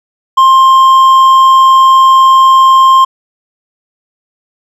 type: tone with hard clipping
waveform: triangle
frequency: 1057 Hz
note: C6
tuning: 17 cents sharp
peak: -3 dBFS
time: 0.37-3.05 s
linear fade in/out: 10 ms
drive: 7 dB
effects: none